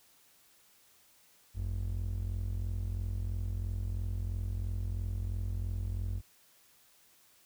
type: ring-modulated tone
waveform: triangle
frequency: 70.8 Hz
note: C#2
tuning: 37 cents sharp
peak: -27 dBFS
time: 1.54-6.22 s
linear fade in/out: 50 ms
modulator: 21.5 Hz
effects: white hiss -64 dBFS RMS until 7.45 s